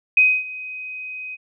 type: tone with ADSR envelope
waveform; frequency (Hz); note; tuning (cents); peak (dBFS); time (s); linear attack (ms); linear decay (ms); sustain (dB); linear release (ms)
sine; 2514; D#7; +17; -9; 0.17-1.37; 4; 260; -20; 32
effects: none